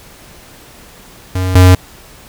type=tone pair in turn; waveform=square; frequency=92.5 / 91.65 Hz; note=F#2 / F#2; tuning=0 / -16 cents; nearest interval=unison; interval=16 cents; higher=first; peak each=-14 / -3 dBFS; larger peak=second; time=1.35-1.55 / 1.55-1.75 s; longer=neither; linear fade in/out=5 ms; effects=pink hiss -39 dBFS RMS until 2.28 s